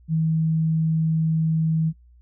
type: tone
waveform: sine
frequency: 160 Hz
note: D#3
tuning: 49 cents sharp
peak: -18 dBFS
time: 0.08-1.93 s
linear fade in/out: 50 ms
effects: noise-tail reverb RT60 0.1 s tail -23 dB re dry + added 60 Hz sine -49 dBFS peak until 2.21 s